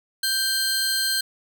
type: tone pair together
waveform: sawtooth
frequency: 1568 / 4186 Hz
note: G6 / C8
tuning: 0 / 0 cents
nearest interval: octave + perfect fourth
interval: 1700 cents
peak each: -22 / -20 dBFS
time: 0.23-1.21 s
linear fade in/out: 5 ms
effects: none